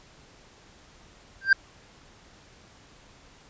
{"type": "tone with exponential growth", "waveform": "triangle", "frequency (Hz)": 1578, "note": "G6", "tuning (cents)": 11, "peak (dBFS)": -9, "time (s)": [1.41, 1.53], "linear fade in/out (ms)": 5, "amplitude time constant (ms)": 25, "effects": ["pink hiss -54 dBFS RMS until 3.49 s", "resampled to 16000 Hz"]}